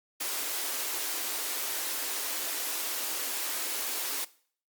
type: high-pass noise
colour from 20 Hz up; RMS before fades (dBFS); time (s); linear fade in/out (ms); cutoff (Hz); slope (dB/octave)
white; -33; 0.2-4.25; 10; 260; 96
effects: noise-tail reverb RT60 0.5 s tail -19 dB re dry + Opus 48 kbps